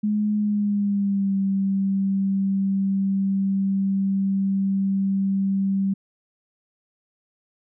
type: tone with pitch glide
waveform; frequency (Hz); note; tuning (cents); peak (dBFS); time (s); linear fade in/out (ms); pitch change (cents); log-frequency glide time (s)
sine; 210 to 194.81; G#3 to G3; +19 to -11; -19; 0.03-5.94; 10; -130; 0.36-1.36
effects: none